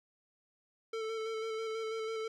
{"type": "tone with vibrato", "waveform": "square", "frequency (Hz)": 444, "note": "A4", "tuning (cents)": 16, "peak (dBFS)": -36, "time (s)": [0.93, 2.28], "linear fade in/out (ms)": 5, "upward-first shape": "square", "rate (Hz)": 6.1, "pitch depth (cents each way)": 18, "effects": ["low-pass 5000 Hz 12 dB/octave", "13-bit"]}